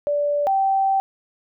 sine tone pair in turn, 582 / 776.9 Hz, D5 / G5, -16 / -16 cents, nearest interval perfect fourth, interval 500 cents, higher second, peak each -18 / -16 dBFS, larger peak second, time 0.07-0.47 / 0.47-1 s, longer second, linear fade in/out 0 ms, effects none

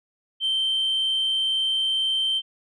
sine tone, 3119 Hz, G7, 9 cents flat, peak -19 dBFS, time 0.4-2.42 s, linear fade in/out 50 ms, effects tanh soft clip ceiling -18 dBFS

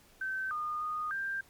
sine tone with pitch steps, 1542 / 1221 / 1233 / 1585 Hz, G6 / D#6 / D#6 / G6, -29 / -33 / -16 / +19 cents, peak -32 dBFS, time 0.21-1.41 s, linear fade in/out 5 ms, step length 300 ms, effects pink hiss -61 dBFS RMS until 1.49 s + MP3 96 kbps

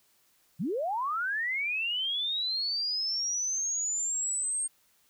sine linear sweep, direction up, 132.6 to 8590 Hz, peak -28 dBFS, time 0.59-4.68 s, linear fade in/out 20 ms, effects white hiss -67 dBFS RMS until 5.09 s

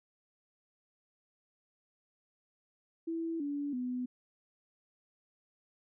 sine tone with pitch steps, 329.6 / 286.9 / 249.8 Hz, E4 / D4 / B3, 0 / -40 / +20 cents, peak -33 dBFS, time 3.07-4.06 s, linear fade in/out 10 ms, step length 330 ms, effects none

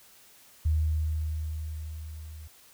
sine tone with level ramp, 77.78 Hz, D#2, in tune, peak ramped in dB -21 to -41 dBFS, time 0.65-2.48 s, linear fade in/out 10 ms, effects white hiss -56 dBFS RMS until 2.73 s

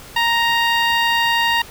15% pulse tone with notch filter, 932.3 Hz, A#5, in tune, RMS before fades -17 dBFS, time 0.16-1.62 s, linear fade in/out 5 ms, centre 10000 Hz, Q 0.58, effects pink hiss -39 dBFS RMS until 1.7 s

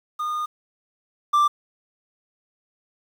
triangle tone pair in turn, 1222 / 1178.1 Hz, D#6 / D6, -32 / +5 cents, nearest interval minor second, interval 63 cents, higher first, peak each -22 / -13 dBFS, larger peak second, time 0.19-0.46 / 1.33-1.48 s, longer first, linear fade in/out 10 ms, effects 8-bit

